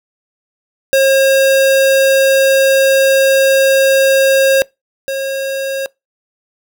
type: tone pair in turn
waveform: square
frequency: 539 / 541.4 Hz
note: C#5 / C#5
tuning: -49 / -41 cents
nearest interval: unison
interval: 8 cents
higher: second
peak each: -8 / -17 dBFS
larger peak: first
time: 0.93-4.62 / 5.08-5.86 s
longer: first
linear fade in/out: 0 ms
effects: noise-tail reverb RT60 0.2 s tail -24 dB re dry